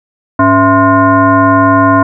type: tone with frequency modulation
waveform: sine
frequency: 663 Hz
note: E5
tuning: 10 cents sharp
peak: -4 dBFS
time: 0.39-2.03 s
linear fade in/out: 5 ms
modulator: 384 Hz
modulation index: 1.7
effects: none